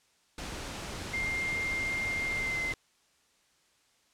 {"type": "noise", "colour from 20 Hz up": "pink", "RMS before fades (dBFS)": -39, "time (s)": [0.38, 2.74], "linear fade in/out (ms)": 2}
{"type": "tone with pitch glide", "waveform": "sine", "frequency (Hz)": [2109, 2068], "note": ["C7", "C7"], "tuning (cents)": [13, -21], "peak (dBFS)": -30, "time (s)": [1.13, 2.73], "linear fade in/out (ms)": 10, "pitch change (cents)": -34, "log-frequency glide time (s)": [2.29, 2.59]}
{"effects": ["white hiss -68 dBFS RMS until 4.13 s", "low-pass 8000 Hz 12 dB/octave"]}